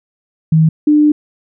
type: tone pair in turn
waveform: sine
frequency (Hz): 159.1 / 299.2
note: D#3 / D4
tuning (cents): +39 / +32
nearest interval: major seventh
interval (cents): 1093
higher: second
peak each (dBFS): -6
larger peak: neither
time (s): 0.52-0.69 / 0.87-1.12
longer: second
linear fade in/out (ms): 5
effects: none